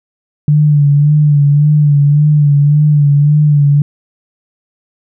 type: tone with vibrato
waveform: sine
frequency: 146.8 Hz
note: D3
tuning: in tune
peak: -5 dBFS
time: 0.48-3.82 s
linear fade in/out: 2 ms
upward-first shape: sine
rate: 1.8 Hz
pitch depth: 46 cents each way
effects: none